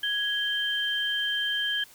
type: tone pair together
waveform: sine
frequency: 1663 / 3139 Hz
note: G#6 / G7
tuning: +2 / +2 cents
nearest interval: major seventh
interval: 1100 cents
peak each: -29 / -27 dBFS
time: 0.03-1.84 s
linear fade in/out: 5 ms
effects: white hiss -53 dBFS RMS until 1.94 s